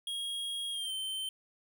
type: tone with pitch glide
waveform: square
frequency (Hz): 3278 to 3101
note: G#7 to G7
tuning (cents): -23 to -19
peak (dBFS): -35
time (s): 0.07-1.29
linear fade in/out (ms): 2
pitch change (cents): -96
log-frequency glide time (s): 0.71-0.92
effects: none